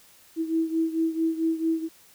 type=beating tone pair; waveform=sine; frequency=323.9 / 328.4 Hz; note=E4 / E4; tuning=-30 / -6 cents; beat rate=4.5 Hz; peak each=-24 / -28 dBFS; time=0.36-1.89 s; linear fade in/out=50 ms; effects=white hiss -55 dBFS RMS until 2.14 s